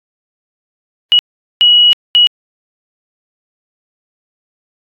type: tone bursts at uneven times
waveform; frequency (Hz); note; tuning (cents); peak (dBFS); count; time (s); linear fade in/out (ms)
sine; 2916; F#7; -26; -4; 3; 1.12-1.19 / 1.61-1.93 / 2.15-2.27; 0
effects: AAC 64 kbps